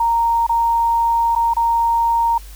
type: tone with dropouts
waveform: sine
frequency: 928 Hz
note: A#5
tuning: 8 cents flat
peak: -13 dBFS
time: 0-2.38 s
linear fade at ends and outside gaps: 5 ms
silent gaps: 0.467-0.493 / 1.352-1.36 / 1.537-1.566 s
effects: added 50 Hz sine -34 dBFS peak until 2.55 s + white hiss -44 dBFS RMS until 2.55 s